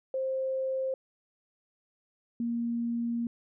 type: tone pair in turn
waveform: sine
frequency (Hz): 527 / 234.8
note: C5 / A#3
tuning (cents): +12 / +13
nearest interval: octave + major second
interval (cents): 1399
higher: first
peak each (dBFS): -28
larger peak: neither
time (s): 0.14-0.94 / 2.4-3.27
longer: second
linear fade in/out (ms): 2
effects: none